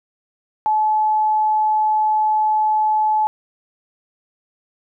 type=tone; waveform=sine; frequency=860 Hz; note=A5; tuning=40 cents flat; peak=-14 dBFS; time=0.66-3.27 s; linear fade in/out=0 ms; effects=none